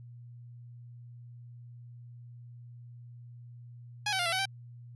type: tone with pitch steps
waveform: 10% pulse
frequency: 833 / 763 / 705 / 673 / 755 / 778 Hz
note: G#5 / G5 / F5 / E5 / F#5 / G5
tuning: +5 / -47 / +16 / +36 / +35 / -13 cents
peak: -20 dBFS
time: 4.06-4.456 s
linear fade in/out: 5 ms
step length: 66 ms
effects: added 120 Hz sine -46 dBFS peak until 4.95 s + resampled to 24000 Hz